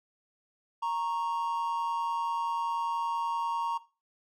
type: tone pair together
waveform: triangle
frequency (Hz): 932.3 / 1102.6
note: A#5 / C#6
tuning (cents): 0 / -10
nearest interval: minor third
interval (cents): 290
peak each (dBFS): -28 / -33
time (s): 0.82-3.78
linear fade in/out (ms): 10
effects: noise-tail reverb RT60 0.3 s tail -17 dB re dry